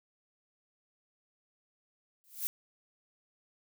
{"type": "noise with exponential growth", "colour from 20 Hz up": "violet", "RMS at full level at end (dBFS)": -30, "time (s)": [2.24, 2.47], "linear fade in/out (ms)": 0, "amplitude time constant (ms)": 50, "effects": []}